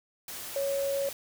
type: tone in noise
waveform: sine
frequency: 554.4 Hz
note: C#5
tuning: in tune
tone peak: -27 dBFS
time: 0.56-1.09 s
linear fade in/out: 2 ms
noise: white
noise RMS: -40 dBFS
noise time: 0.28-1.13 s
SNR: +10 dB
effects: none